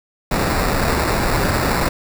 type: noise with sample-and-hold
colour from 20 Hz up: pink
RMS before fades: -18 dBFS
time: 0.31-1.89 s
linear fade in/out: 5 ms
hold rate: 3150 Hz
effects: none